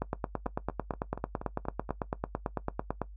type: two click trains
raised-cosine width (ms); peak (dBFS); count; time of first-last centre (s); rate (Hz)
1; -24 / -16; 7 / 28; 0.46-1.892 / 0.02-3.017; 4.19 / 9.01
effects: noise-tail reverb RT60 0.1 s tail -17 dB re dry + added 50 Hz sine -44 dBFS peak until 3.16 s